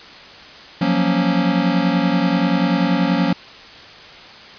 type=chord; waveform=square; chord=Gb major seventh; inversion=third; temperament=equal; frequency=174.61 / 185 / 233.1 / 277.2 Hz; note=F3 / Gb3 / Bb3 / Db4; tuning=0 / 0 / 0 / 0 cents; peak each=-21 / -21 / -23 / -21 dBFS; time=0.81-3.33 s; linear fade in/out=5 ms; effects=white hiss -39 dBFS RMS until 4.58 s + resampled to 11025 Hz